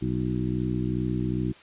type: harmonic tone with a mistuned harmonic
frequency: 62.5 Hz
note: B1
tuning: 21 cents sharp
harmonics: 1 / 2 / 3 / 4 / 5 / 6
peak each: -35 / -29 / -30 / -34 / -31 / -36 dBFS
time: 0.01-1.53 s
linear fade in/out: 20 ms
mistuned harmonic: 6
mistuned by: -39 cents
effects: white hiss -51 dBFS RMS until 1.62 s + resampled to 8000 Hz